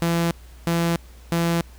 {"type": "tone bursts", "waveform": "sawtooth", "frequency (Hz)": 168.8, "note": "E3", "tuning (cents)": 41, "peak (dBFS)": -15, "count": 3, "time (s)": [0.02, 1.61], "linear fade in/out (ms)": 0, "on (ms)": 290, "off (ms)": 360, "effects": ["added 60 Hz sine -42 dBFS peak until 1.78 s", "pink hiss -52 dBFS RMS until 1.78 s"]}